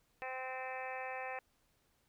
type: harmonic tone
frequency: 258.9 Hz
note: C4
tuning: 18 cents flat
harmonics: 2 / 3 / 4 / 5 / 6 / 7 / 8 / 9 / 10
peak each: -46 / -44 / -50 / -54 / -56 / -47 / -53 / -51 / -50 dBFS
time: 0.22-1.39 s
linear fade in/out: 0 ms
effects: pink hiss -75 dBFS RMS until 2.08 s